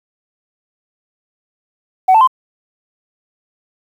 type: tone with pitch steps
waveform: sine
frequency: 751 / 882.8 / 1037.8 Hz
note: F#5 / A5 / C6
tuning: +26 / +5 / -14 cents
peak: -4 dBFS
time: 2.08-2.275 s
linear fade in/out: 10 ms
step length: 65 ms
effects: tanh soft clip ceiling -3 dBFS + 7-bit